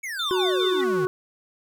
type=exponential sweep; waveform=square; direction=down; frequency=2283 to 138.59 Hz; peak=-30 dBFS; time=0.03-1.06 s; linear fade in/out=10 ms
type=tone with tremolo; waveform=sine; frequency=3575 Hz; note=A7; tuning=27 cents sharp; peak=-25 dBFS; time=0.19-0.81 s; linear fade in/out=5 ms; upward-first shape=square; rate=4.9 Hz; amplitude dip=50%
type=harmonic tone; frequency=370 Hz; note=F#4; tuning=in tune; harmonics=1 / 3 / 4; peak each=-21 / -31 / -33 dBFS; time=0.31-1.07 s; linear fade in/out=0 ms
type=tone with exponential growth; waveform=sine; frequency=1947 Hz; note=B6; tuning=25 cents flat; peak=-27 dBFS; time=0.77-0.84 s; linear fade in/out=5 ms; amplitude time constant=15 ms
effects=none